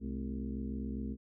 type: harmonic tone with a mistuned harmonic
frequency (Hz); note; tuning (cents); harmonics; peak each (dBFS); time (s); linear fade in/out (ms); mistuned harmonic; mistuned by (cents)
65; C2; -11; 1 / 2 / 3 / 4 / 5 / 6 / 7; -40 / -48 / -39 / -42 / -51 / -51 / -54; 0-1.17; 50; 3; +150
effects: none